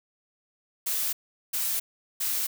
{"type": "noise bursts", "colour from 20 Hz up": "blue", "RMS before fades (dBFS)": -28, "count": 3, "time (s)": [0.86, 2.47], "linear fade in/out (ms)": 10, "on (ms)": 270, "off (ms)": 400, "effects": []}